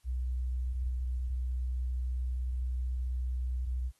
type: tone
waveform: sine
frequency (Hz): 62.5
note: B1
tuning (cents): +21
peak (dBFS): -30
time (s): 0.04-3.92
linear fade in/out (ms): 50
effects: white hiss -71 dBFS RMS until 3.99 s + AAC 32 kbps